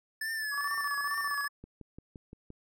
square tone with vibrato, 1744 Hz, A6, 16 cents flat, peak -33 dBFS, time 0.21-1.48 s, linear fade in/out 5 ms, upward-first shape triangle, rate 2.3 Hz, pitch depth 64 cents each way
sine tone with tremolo, 1142 Hz, D6, 49 cents flat, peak -31 dBFS, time 0.51-1.49 s, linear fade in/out 50 ms, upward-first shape square, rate 15 Hz, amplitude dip 70%
click train, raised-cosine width 3 ms, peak -33 dBFS, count 6, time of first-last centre 1.64-2.504 s, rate 5.79 Hz
effects none

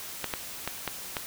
clicks, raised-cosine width 0.3 ms, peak -13 dBFS, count 5, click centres 0.243 / 0.338 / 0.676 / 0.877 / 1.168 s, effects white hiss -40 dBFS RMS until 1.26 s

